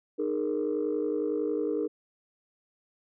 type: chord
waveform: sine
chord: D# suspended fourth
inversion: none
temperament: equal with one note detuned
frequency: 306.7 / 415.3 / 466.2 Hz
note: D#4 / G#4 / A#4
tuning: -25 / 0 / 0 cents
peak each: -30 dBFS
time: 0.18-1.88 s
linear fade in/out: 20 ms
effects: tanh soft clip ceiling -20 dBFS